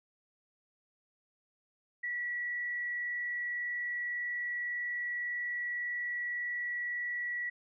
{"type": "tone with frequency modulation", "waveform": "sine", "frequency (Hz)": 1940, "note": "B6", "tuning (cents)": -31, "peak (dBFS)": -33, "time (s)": [2.03, 7.5], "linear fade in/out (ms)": 10, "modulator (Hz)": 61.8, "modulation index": 0.32, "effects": []}